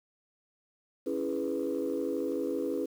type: chord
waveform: sine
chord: C# minor seventh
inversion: none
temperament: equal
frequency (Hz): 277.2 / 329.6 / 415.3 / 493.9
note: C#4 / E4 / G#4 / B4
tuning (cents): 0 / 0 / 0 / 0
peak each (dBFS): -34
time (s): 1.06-2.86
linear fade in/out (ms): 10
effects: tanh soft clip ceiling -22 dBFS + 9-bit